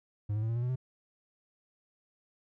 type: tone with pitch steps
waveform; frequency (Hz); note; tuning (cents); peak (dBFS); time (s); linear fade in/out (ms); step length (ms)
triangle; 103.83 / 107.62 / 111.54 / 115.61 / 119.82 / 124.19 / 128.72; G#2 / A2 / A2 / A#2 / A#2 / B2 / C3; 0 / -38 / +24 / -14 / +48 / +10 / -28; -27; 0.29-0.759; 10; 67
effects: none